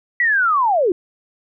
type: linear sweep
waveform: sine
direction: down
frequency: 1975.5 to 327 Hz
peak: -13 dBFS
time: 0.2-0.92 s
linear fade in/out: 2 ms
effects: none